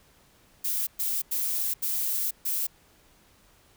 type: noise bursts at uneven times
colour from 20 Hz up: violet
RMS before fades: -28 dBFS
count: 5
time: 0.64-0.87 / 0.99-1.22 / 1.31-1.74 / 1.82-2.31 / 2.45-2.67 s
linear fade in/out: 10 ms
effects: pink hiss -60 dBFS RMS until 3.76 s